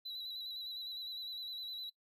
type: tone with vibrato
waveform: triangle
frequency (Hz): 3951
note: B7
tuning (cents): 0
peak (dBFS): -40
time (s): 0.05-1.9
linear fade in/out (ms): 10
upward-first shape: square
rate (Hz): 9.8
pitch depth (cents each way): 29
effects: noise-tail reverb RT60 0.1 s tail -21 dB re dry